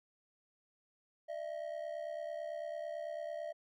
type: ring-modulated tone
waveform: triangle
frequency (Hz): 634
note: D#5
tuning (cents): +32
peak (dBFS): -34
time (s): 1.28-3.53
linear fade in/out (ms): 20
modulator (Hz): 34.5
effects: none